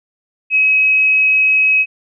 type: tone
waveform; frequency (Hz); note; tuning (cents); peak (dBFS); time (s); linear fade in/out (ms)
sine; 2551; D#7; +43; -9; 0.5-1.86; 50
effects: none